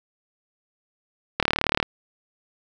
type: click train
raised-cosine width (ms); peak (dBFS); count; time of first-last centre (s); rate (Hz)
0.3; -3; 17; 1.4-1.828; 37.4
effects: none